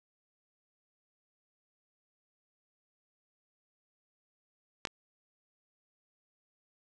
clicks, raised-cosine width 0.2 ms, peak -13 / -26 dBFS, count 2, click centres 4.852 / 4.872 s, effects resampled to 24000 Hz

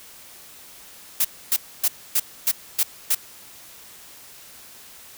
blue noise bursts, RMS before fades -19 dBFS, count 7, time 1.2-3.149 s, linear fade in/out 5 ms, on 47 ms, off 270 ms, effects white hiss -45 dBFS RMS until 5.17 s

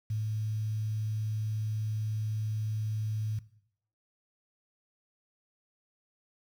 sine tone with quantisation, 108.2 Hz, A2, 29 cents flat, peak -29 dBFS, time 0.1-3.39 s, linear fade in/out 5 ms, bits 9, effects noise-tail reverb RT60 0.7 s tail -18 dB re dry

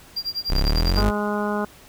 triangle tone with tremolo, 4768 Hz, D8, 25 cents sharp, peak -21 dBFS, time 0.16-1.03 s, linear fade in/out 10 ms, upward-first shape sine, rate 10 Hz, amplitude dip 100%
35% pulse exponential sweep, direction up, 30.87 to 53.6 Hz, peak -16 dBFS, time 0.49-1.11 s, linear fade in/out 20 ms
harmonic tone, 207.7 Hz, G#3, in tune, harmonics 1 / 2 / 3 / 4 / 5 / 6 / 7, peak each -25 / -28 / -30 / -31 / -32 / -33 / -33 dBFS, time 0.97-1.65 s, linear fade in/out 5 ms
effects pink hiss -48 dBFS RMS until 1.88 s

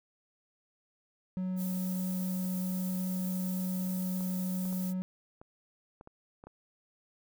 triangle tone, 185 Hz, F#3, in tune, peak -29 dBFS, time 1.37-5.02 s, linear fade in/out 0 ms
violet noise, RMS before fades -43 dBFS, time 1.56-4.94 s, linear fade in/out 50 ms
clicks, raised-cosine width 1 ms, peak -35 dBFS, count 8, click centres 4.207 / 4.655 / 4.728 / 5.415 / 6.011 / 6.074 / 6.439 / 6.47 s
effects none

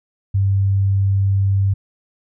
sine tone, 98 Hz, G2, in tune, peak -13 dBFS, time 0.34-1.74 s, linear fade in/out 10 ms, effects none

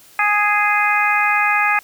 harmonic tone, 415.3 Hz, G#4, in tune, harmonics 2 / 3 / 4 / 5 / 6, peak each -20 / -20 / -20 / -20 / -20 dBFS, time 0.19-1.79 s, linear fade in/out 2 ms, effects white hiss -47 dBFS RMS until 1.83 s

